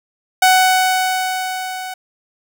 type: tone with level ramp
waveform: sawtooth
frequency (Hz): 746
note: F#5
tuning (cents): +14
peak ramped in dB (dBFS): -4 to -22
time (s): 0.42-1.94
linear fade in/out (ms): 5
effects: none